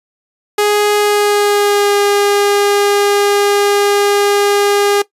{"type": "tone with pitch glide", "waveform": "sawtooth", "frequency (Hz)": [415.3, 406.3], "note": ["G#4", "G#4"], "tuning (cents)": [0, -38], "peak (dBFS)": -6, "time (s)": [0.58, 5.02], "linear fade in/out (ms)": 5, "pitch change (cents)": -38, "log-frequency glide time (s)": [0.96, 1.96], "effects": ["noise-tail reverb RT60 0.1 s tail -17 dB re dry", "resampled to 32000 Hz"]}